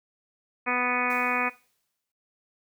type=harmonic tone; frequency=247.6 Hz; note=B3; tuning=5 cents sharp; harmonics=1 / 2 / 3 / 4 / 5 / 6 / 7 / 8 / 9 / 10; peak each=-34 / -34 / -33 / -33 / -31 / -36 / -33 / -36 / -31 / -31 dBFS; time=0.66-1.5 s; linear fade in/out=20 ms
type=noise with exponential decay; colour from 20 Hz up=white; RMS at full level=-48 dBFS; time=1.1-2.12 s; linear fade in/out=2 ms; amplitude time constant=220 ms
effects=noise-tail reverb RT60 0.3 s tail -18 dB re dry